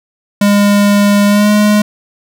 square tone with pitch glide, 203.6 to 209.2 Hz, G#3 to G#3, -34 to +13 cents, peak -7 dBFS, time 0.41-1.82 s, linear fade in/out 5 ms, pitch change +47 cents, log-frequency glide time 1.27-1.5 s, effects none

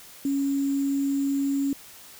sine tone with sample-and-hold, 277.2 Hz, C#4, in tune, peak -22 dBFS, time 0.25-1.73 s, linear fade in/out 2 ms, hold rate 7350 Hz, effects white hiss -47 dBFS RMS until 2.19 s

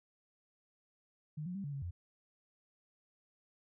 sine tone with pitch steps, 152.1 / 179.5 / 196.8 / 143.4 / 138.5 / 87.4 Hz, D#3 / F3 / G3 / D3 / C#3 / F2, -39 / +48 / +7 / -41 / -1 / +2 cents, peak -38 dBFS, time 1.37-1.91 s, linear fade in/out 10 ms, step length 90 ms, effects none

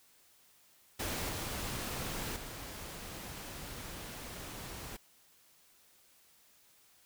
pink noise with level steps, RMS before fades -37 / -39 / -45 dBFS, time 0.99-4.97 s, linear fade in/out 10 ms, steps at 1.29 / 2.36 s, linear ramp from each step 2 ms, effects white hiss -65 dBFS RMS until 7.05 s

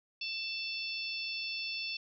harmonic tone with a mistuned harmonic, 887 Hz, A5, 14 cents sharp, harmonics 3 / 4 / 5 / 6, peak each -38 / -44 / -41 / -43 dBFS, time 0.21-1.97 s, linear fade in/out 5 ms, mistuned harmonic 4, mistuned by -29 cents, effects none

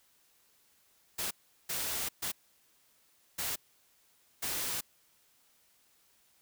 white noise bursts at uneven times, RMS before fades -35 dBFS, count 5, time 1.18-1.31 / 1.69-2.09 / 2.22-2.32 / 3.38-3.56 / 4.42-4.81 s, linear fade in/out 10 ms, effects white hiss -68 dBFS RMS until 6.41 s

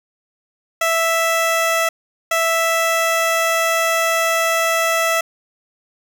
15% pulse tone pair in turn, 659.3 / 659.3 Hz, E5 / E5, 0 / 0 cents, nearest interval unison, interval 0 cents, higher neither, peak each -9 dBFS, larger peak neither, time 0.81-1.89 / 2.31-5.21 s, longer second, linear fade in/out 5 ms, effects none

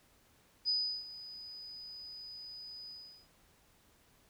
sine tone with ADSR envelope, 4978 Hz, D#8, in tune, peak -28 dBFS, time 0.65-3.28 s, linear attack 36 ms, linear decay 350 ms, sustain -17 dB, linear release 390 ms, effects pink hiss -67 dBFS RMS until 4.29 s

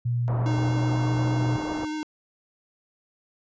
sine tone with pitch glide, 120 to 122.66 Hz, B2 to B2, -49 to -11 cents, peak -22 dBFS, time 0.05-1.57 s, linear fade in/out 10 ms, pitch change +38 cents, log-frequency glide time 0.45-0.87 s
white low-pass noise, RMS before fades -34 dBFS, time 0.28-1.85 s, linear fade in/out 0 ms, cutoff 1000 Hz, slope 24 dB/octave
square tone with vibrato, 307.1 Hz, D#4, 23 cents flat, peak -29 dBFS, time 0.46-2.03 s, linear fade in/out 0 ms, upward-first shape sine, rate 8.2 Hz, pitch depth 13 cents each way
effects resampled to 16000 Hz

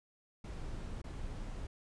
brown noise with dropouts, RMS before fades -42 dBFS, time 0.44-1.67 s, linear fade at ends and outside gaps 5 ms, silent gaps 1.018-1.04 s, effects resampled to 22050 Hz

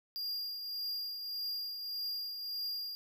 square tone with tremolo, 4810 Hz, D8, 41 cents sharp, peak -35 dBFS, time 0.16-2.95 s, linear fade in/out 0 ms, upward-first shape triangle, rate 1.7 Hz, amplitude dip 50%, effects none

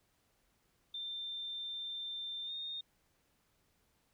sine tone with pitch glide, 3581 to 3673 Hz, A7 to A#7, +30 to -26 cents, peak -39 dBFS, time 0.94-2.81 s, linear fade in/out 5 ms, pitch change +44 cents, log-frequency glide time 2.44-2.52 s, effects pink hiss -75 dBFS RMS until 4.13 s

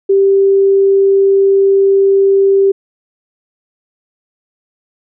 sine tone, 392 Hz, G4, in tune, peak -6 dBFS, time 0.09-2.72 s, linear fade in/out 10 ms, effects none

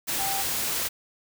sine tone in noise, 784 Hz, G5, in tune, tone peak -30 dBFS, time 0.18-0.43 s, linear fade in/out 20 ms, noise white, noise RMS -28 dBFS, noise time 0.07-0.89 s, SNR -5 dB, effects none

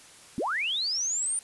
sine linear sweep, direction up, 185.2 to 9250 Hz, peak -26 dBFS, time 0.38-1.39 s, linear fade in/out 0 ms, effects white hiss -51 dBFS RMS until 1.43 s + resampled to 24000 Hz

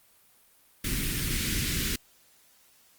pink band-stop noise, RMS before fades -29 dBFS, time 0.84-1.96 s, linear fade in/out 5 ms, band 330 to 1700 Hz, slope 24 dB/octave, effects white hiss -61 dBFS RMS until 2.98 s + Opus 32 kbps

